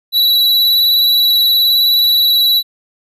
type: tone with vibrato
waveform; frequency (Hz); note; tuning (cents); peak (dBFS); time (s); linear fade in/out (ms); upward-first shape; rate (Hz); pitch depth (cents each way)
square; 3932; B7; -8; -9; 0.12-2.63; 50; square; 19; 16
effects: none